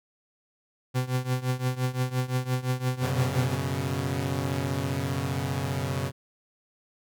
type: tone with tremolo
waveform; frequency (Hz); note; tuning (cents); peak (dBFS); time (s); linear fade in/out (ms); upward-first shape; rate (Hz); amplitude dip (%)
40% pulse; 127.3; C3; -47; -21; 0.94-3.56; 20; triangle; 5.8; 90
type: chord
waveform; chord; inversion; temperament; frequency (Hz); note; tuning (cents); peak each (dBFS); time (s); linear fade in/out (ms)
sawtooth; F# suspended fourth; none; equal; 92.5 / 123.47 / 138.59; F#2 / B2 / C#3; 0 / 0 / 0; -29 / -28 / -26; 3-6.12; 50
effects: none